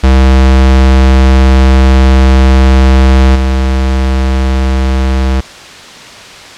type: tone with level steps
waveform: square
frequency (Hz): 65.6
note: C2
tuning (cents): +5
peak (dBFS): -3 / -8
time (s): 0.03-5.41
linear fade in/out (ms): 10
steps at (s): 3.35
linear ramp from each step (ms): 10
effects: white hiss -29 dBFS RMS until 6.57 s + low-pass 5000 Hz 12 dB/octave